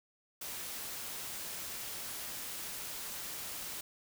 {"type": "noise", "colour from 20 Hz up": "white", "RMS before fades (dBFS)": -42, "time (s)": [0.41, 3.81], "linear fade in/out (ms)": 5, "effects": []}